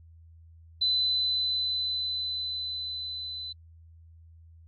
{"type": "tone with level ramp", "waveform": "sine", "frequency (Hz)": 4017, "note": "B7", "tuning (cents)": 29, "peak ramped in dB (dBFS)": [-22, -35], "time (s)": [0.81, 3.53], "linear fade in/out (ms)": 10, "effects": ["added 82 Hz sine -50 dBFS peak until 4.67 s", "AAC 32 kbps"]}